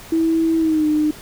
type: tone with pitch glide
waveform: sine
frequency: 325.8 to 304 Hz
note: E4 to D#4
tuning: -20 to -40 cents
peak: -14 dBFS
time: 0.12-1.11 s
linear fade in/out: 5 ms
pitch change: -120 cents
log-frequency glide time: 0.58-0.86 s
effects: pink hiss -39 dBFS RMS until 1.21 s